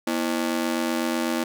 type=ring-modulated tone; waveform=sawtooth; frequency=284.9 Hz; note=C#4; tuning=48 cents sharp; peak=-16 dBFS; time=0.07-1.44 s; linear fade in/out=5 ms; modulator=44 Hz; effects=none